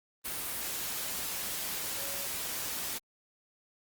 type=tone in noise; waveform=sine; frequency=560 Hz; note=C#5; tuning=18 cents sharp; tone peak=-47 dBFS; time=1.96-2.27 s; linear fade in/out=20 ms; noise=white; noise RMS=-36 dBFS; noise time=0.24-2.99 s; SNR=-14 dB; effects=Opus 32 kbps